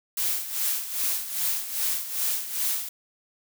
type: noise with tremolo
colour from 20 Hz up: blue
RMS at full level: -25 dBFS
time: 0.17-2.89 s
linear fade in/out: 5 ms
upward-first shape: sine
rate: 2.5 Hz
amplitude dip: 70%
effects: none